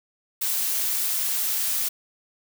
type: noise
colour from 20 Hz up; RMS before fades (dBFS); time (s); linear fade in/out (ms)
blue; -25; 0.41-1.89; 10
effects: none